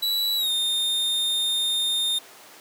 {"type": "tone with pitch glide", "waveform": "45% pulse", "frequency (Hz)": [3935, 3650], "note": ["B7", "A#7"], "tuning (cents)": [-7, -37], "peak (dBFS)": -21, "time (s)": [0.02, 2.19], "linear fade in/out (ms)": 10, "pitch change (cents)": -130, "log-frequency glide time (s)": [0.37, 0.51], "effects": ["pink hiss -46 dBFS RMS until 2.6 s", "high-pass 400 Hz 12 dB/octave"]}